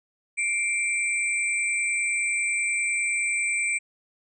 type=tone cluster; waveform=sine; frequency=2136 / 2345 / 8070 Hz; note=C7 / D7 / B8; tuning=+35 / -3 / +36 cents; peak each=-33 / -24 / -30 dBFS; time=0.37-3.79 s; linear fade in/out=20 ms; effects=none